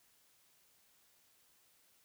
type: silence
effects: white hiss -70 dBFS RMS until 2.04 s